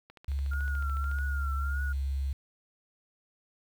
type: click train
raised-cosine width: 0.3 ms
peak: -34 dBFS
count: 16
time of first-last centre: 0.1-1.187 s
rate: 13.8 Hz
type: tone with pitch glide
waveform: sine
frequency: 69.3 to 68.27 Hz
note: C#2 to C#2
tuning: 0 to -26 cents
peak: -28 dBFS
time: 0.28-2.33 s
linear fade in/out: 5 ms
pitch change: -26 cents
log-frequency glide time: 0.49-2.01 s
type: tone with vibrato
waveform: sine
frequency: 1400 Hz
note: F6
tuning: 4 cents sharp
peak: -36 dBFS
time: 0.51-1.93 s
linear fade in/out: 10 ms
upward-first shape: triangle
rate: 1.7 Hz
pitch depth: 87 cents each way
effects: 9-bit